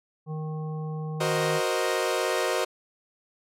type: harmonic tone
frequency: 155.56 Hz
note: D#3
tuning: in tune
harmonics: 1 / 3 / 5 / 7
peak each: -30 / -40 / -44 / -47 dBFS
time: 0.26-1.61 s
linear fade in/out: 50 ms
type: chord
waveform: sawtooth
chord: C half-diminished seventh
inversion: second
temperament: equal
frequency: 370 / 466.2 / 523.3 / 622.3 Hz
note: Gb4 / Bb4 / C5 / Eb5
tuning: 0 / 0 / 0 / 0 cents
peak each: -26 dBFS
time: 1.2-2.65 s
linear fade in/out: 10 ms
effects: low-pass 12000 Hz 12 dB/octave